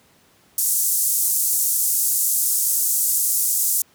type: band-pass noise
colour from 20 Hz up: white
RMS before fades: -20 dBFS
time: 0.58-3.82 s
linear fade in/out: 2 ms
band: 6900 to 15000 Hz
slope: 24 dB/octave
effects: pink hiss -56 dBFS RMS until 3.94 s + high-pass 100 Hz 12 dB/octave